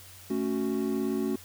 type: chord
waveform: triangle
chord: F# minor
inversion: first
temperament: equal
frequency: 220 / 277.2 / 370 Hz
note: A3 / C#4 / F#4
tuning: 0 / 0 / 0 cents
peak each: -29 dBFS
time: 0.3-1.36 s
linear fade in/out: 5 ms
effects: added 93 Hz sine -53 dBFS peak until 1.44 s + white hiss -50 dBFS RMS until 1.44 s